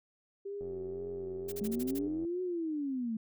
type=tone with vibrato; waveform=sine; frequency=392.2 Hz; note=G4; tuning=1 cent sharp; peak=-37 dBFS; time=0.45-2.08 s; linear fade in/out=10 ms; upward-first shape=sine; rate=2 Hz; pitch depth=57 cents each way
type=click train; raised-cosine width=2 ms; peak=-36 dBFS; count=147; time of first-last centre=0.61-2.249 s; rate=89.1 Hz
type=noise bursts; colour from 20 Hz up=blue; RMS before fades=-43 dBFS; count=7; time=1.48-1.991 s; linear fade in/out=10 ms; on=43 ms; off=35 ms
type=linear two-way sweep; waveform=sine; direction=up then down; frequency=205.9 to 369.9 to 215.3 Hz; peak=-32 dBFS; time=1.61-3.17 s; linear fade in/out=5 ms; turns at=2.42 s
effects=none